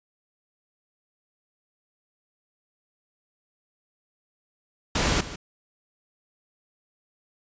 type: noise with echo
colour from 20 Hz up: pink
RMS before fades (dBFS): -23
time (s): 4.95-5.21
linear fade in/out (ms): 5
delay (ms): 150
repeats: 1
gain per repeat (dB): -14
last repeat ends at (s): 5.36
effects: resampled to 16000 Hz